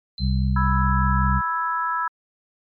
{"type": "tone with exponential decay", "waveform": "sine", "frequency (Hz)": 4090, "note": "C8", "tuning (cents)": -40, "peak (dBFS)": -30, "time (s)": [0.18, 0.83], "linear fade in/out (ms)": 1, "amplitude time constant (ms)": 140}
{"type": "harmonic tone", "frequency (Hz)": 65, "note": "C2", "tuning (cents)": -11, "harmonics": [1, 2, 3], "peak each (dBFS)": [-20, -23, -25], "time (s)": [0.19, 1.42], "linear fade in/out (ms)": 50}
{"type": "chord", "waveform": "sine", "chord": "E major", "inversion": "second", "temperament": "equal", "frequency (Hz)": [987.8, 1318.5, 1661.2], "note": ["B5", "E6", "G#6"], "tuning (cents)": [0, 0, 0], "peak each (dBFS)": [-25, -24, -29], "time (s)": [0.56, 2.08], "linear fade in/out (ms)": 5}
{"effects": ["MP3 48 kbps"]}